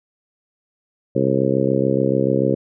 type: harmonic tone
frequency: 66.9 Hz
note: C2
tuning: 39 cents sharp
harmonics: 2 / 3 / 4 / 5 / 6 / 7 / 8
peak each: -23 / -23 / -23 / -23 / -23 / -23 / -23 dBFS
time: 1.15-2.55 s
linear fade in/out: 10 ms
effects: none